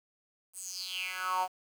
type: tone with high-pass filter sweep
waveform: 10% pulse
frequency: 185 Hz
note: F#3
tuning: in tune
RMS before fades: -35 dBFS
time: 0.53-1.48 s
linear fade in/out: 50 ms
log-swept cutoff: 9600 to 730 Hz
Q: 6.1
effects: 9-bit

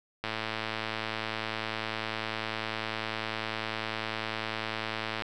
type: click train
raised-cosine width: 0.3 ms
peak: -16 dBFS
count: 549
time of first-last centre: 0.24-5.222 s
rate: 110 Hz
effects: none

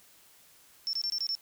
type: tone bursts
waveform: triangle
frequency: 5400 Hz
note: E8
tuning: 41 cents sharp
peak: -26 dBFS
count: 6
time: 0.87-1.351 s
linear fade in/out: 0 ms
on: 61 ms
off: 23 ms
effects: tanh soft clip ceiling -26 dBFS + white hiss -59 dBFS RMS until 1.41 s

